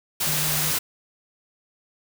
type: tone in noise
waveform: sine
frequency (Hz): 153.3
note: D#3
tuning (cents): -25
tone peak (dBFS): -30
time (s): 0.26-0.72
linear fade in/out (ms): 10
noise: white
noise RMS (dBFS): -24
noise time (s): 0.2-0.79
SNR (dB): -9
effects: none